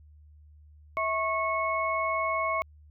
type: tone cluster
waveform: sine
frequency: 650 / 1095 / 2195 Hz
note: E5 / C#6 / C#7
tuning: -24 / -22 / -18 cents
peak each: -31 / -28 / -32 dBFS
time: 0.97-2.62 s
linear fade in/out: 0 ms
effects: added 75 Hz sine -51 dBFS peak until 2.9 s